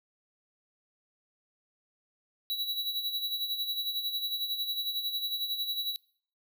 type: tone with tremolo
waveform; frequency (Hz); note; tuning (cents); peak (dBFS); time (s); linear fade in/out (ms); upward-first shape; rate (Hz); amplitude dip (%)
square; 3919; B7; -14; -29; 2.5-5.96; 0; sine; 11; 60
effects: noise-tail reverb RT60 0.6 s tail -26 dB re dry